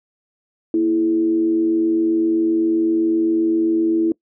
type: tone with frequency modulation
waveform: sine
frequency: 329.6 Hz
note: E4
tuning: in tune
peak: -14 dBFS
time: 0.74-4.12 s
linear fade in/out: 2 ms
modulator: 92.3 Hz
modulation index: 0.39
effects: noise-tail reverb RT60 0.1 s tail -23 dB re dry